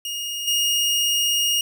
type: tone with level steps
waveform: sawtooth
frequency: 2856 Hz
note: F7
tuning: 38 cents sharp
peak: -23 / -15 dBFS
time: 0.05-1.61 s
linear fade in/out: 2 ms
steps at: 0.47 s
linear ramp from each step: 10 ms
effects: none